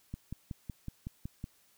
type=click train; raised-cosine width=5 ms; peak=-26 dBFS; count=8; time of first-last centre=0.14-1.441 s; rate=5.38 Hz; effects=white hiss -67 dBFS RMS until 1.77 s